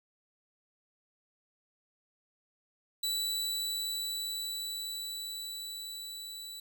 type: tone with level ramp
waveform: sawtooth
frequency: 3951 Hz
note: B7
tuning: in tune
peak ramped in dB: -27 to -39 dBFS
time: 3.03-6.6 s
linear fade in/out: 5 ms
effects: none